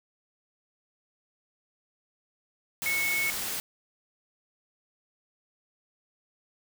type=tone in noise; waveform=sine; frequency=2200 Hz; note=C#7; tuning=14 cents flat; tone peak=-26 dBFS; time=2.86-3.3 s; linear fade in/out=0 ms; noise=white; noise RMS=-33 dBFS; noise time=2.82-3.6 s; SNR=+4 dB; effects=none